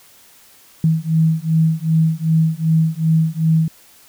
sine beating tone pair, 159.4 / 162 Hz, D#3 / E3, +42 / -30 cents, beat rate 2.6 Hz, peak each -16 dBFS, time 0.84-3.68 s, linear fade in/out 2 ms, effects white hiss -48 dBFS RMS until 4.08 s

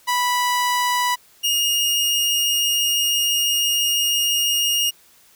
sawtooth tone pair in turn, 985 / 2849 Hz, B5 / F7, -5 / +34 cents, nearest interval octave + tritone, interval 1839 cents, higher second, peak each -14 dBFS, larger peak neither, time 0.07-1.16 / 1.43-4.91 s, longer second, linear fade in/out 20 ms, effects white hiss -53 dBFS RMS until 5.35 s

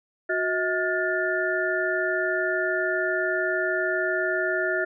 sine tone cluster, 366.9 / 639 / 1426 / 1759 Hz, F#4 / D#5 / F6 / A6, -15 / +46 / +36 / -1 cents, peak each -28 dBFS, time 0.29-4.85 s, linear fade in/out 10 ms, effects none

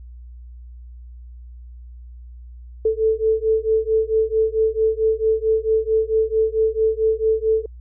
sine beating tone pair, 438.7 / 443.2 Hz, A4 / A4, -5 / +13 cents, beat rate 4.5 Hz, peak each -19 dBFS, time 2.85-7.66 s, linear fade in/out 5 ms, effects added 60 Hz sine -36 dBFS peak until 7.8 s

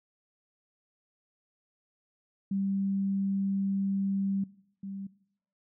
sine tone pair in turn, 195.8 / 195.8 Hz, G3 / G3, -2 / -2 cents, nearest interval unison, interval 0 cents, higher neither, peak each -27 / -36 dBFS, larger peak first, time 2.51-4.44 / 4.83-5.07 s, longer first, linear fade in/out 5 ms, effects noise-tail reverb RT60 0.7 s tail -20 dB re dry

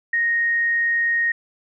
sine tone, 1864.7 Hz, A#6, in tune, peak -17 dBFS, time 0.13-1.32 s, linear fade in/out 5 ms, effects none

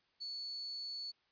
sine tone, 4435 Hz, C#8, in tune, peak -40 dBFS, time 0.2-1.12 s, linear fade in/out 20 ms, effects white hiss -75 dBFS RMS until 1.31 s + resampled to 11025 Hz

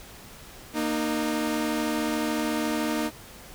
sawtooth tone pair together, 233.1 / 306.9 Hz, A#3 / D#4, 0 / -24 cents, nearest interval perfect fourth, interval 476 cents, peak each -25 / -23 dBFS, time 0.73-3.11 s, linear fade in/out 50 ms, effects pink hiss -46 dBFS RMS until 3.54 s

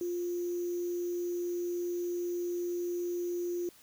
sine tone with sample-and-hold, 350.5 Hz, F4, 6 cents sharp, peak -31 dBFS, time 0.01-3.69 s, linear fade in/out 2 ms, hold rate 6300 Hz, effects white hiss -59 dBFS RMS until 3.82 s

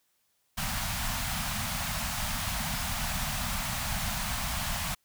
pink band-stop noise, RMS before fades -32 dBFS, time 0.57-4.95 s, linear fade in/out 10 ms, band 230 to 650 Hz, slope 48 dB/octave, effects white hiss -73 dBFS RMS until 5.04 s

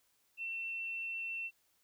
sine tone, 2697 Hz, E7, 39 cents sharp, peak -37 dBFS, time 0.37-1.51 s, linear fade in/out 50 ms, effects white hiss -74 dBFS RMS until 1.83 s

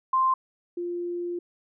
sine tone pair in turn, 1046.5 / 349.2 Hz, C6 / F4, 0 / 0 cents, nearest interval octave + perfect fifth, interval 1900 cents, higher first, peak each -19 / -28 dBFS, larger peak first, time 0.13-0.34 / 0.77-1.39 s, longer second, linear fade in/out 5 ms, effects none

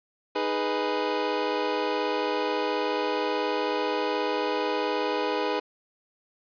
25% pulse chord, G# minor, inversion second, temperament equal, 311.1 / 415.3 / 493.9 Hz, D#4 / G#4 / B4, 0 / 0 / 0 cents, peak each -28 / -25 / -25 dBFS, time 0.35-5.6 s, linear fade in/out 10 ms, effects resampled to 11025 Hz + 9-bit

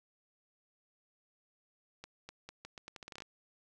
accelerating click train, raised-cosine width 0.2 ms, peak -29 dBFS, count 14, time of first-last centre 2.04-3.221 s, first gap 250 ms, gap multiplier 0.8, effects none

